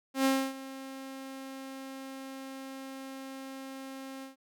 sawtooth tone with ADSR envelope, 267.6 Hz, C4, 39 cents sharp, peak -19 dBFS, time 0.14-4.36 s, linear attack 110 ms, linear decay 280 ms, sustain -18 dB, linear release 130 ms, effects none

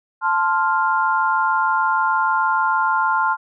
sine chord, F major, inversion first, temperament equal, 880 / 1046.5 / 1396.9 Hz, A5 / C6 / F6, 0 / 0 / 0 cents, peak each -20 dBFS, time 0.21-3.37 s, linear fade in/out 50 ms, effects none

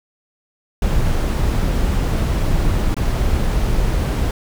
brown noise with dropouts, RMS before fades -17 dBFS, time 0.82-4.31 s, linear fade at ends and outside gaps 2 ms, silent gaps 2.944-2.966 s, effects none

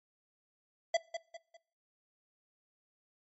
square tone with echo, 667 Hz, E5, 20 cents sharp, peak -26 dBFS, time 0.94-0.97 s, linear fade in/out 5 ms, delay 200 ms, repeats 3, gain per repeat -9 dB, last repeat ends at 1.57 s, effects noise-tail reverb RT60 0.5 s tail -23 dB re dry + MP3 32 kbps

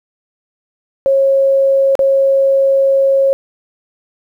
sine tone with dropouts, 544 Hz, C#5, 33 cents flat, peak -8 dBFS, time 1.06-3.33 s, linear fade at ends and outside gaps 0 ms, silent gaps 1.953-1.992 s, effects 8-bit

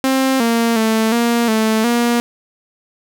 sawtooth tone with pitch steps, 264.9 / 231.4 / 221.5 / 235.4 / 219.7 / 237.8 Hz, C4 / A#3 / A3 / A#3 / A3 / A#3, +22 / -13 / +12 / +17 / -2 / +35 cents, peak -9 dBFS, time 0.04-2.2 s, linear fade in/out 0 ms, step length 360 ms, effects none

